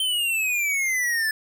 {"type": "exponential sweep", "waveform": "square", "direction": "down", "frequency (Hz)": [3120, 1730], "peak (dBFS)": -22, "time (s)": [0, 1.31], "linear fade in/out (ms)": 2, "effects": []}